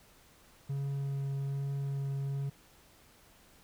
triangle tone with vibrato, 138.59 Hz, C#3, in tune, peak -30 dBFS, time 0.69-2.5 s, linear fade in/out 10 ms, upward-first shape triangle, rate 1.2 Hz, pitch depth 10 cents each way, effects pink hiss -61 dBFS RMS until 3.63 s

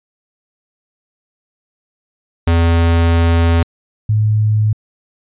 square / sine tone pair in turn, 83.9 / 107.24 Hz, E2 / A2, +31 / -44 cents, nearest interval major third, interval 425 cents, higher second, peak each -10 dBFS, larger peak neither, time 2.47-3.63 / 4.09-4.73 s, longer first, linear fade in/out 5 ms, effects resampled to 8000 Hz

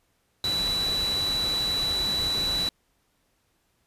sine tone in noise, 3951 Hz, B7, in tune, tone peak -24 dBFS, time 0.44-2.69 s, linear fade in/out 2 ms, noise pink, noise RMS -34 dBFS, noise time 0.44-2.69 s, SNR +7 dB, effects pink hiss -70 dBFS RMS until 3.86 s + resampled to 32000 Hz

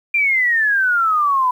sine exponential sweep, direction down, 2402 to 987.8 Hz, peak -13 dBFS, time 0.14-1.51 s, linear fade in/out 5 ms, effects 8-bit

